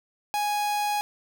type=tone; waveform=45% pulse; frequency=830 Hz; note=G#5; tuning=1 cent flat; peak=-24 dBFS; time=0.34-1.01 s; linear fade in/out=0 ms; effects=none